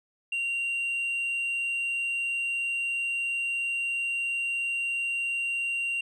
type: tone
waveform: sine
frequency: 2763 Hz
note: F7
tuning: 19 cents flat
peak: -24 dBFS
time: 0.32-6.01 s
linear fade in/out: 5 ms
effects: tanh soft clip ceiling -26 dBFS